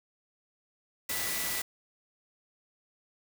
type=tone in noise; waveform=sine; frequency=1975.5 Hz; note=B6; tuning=in tune; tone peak=-40 dBFS; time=1.09-1.62 s; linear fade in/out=5 ms; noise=white; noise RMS=-33 dBFS; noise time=1.09-1.62 s; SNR=-10 dB; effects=none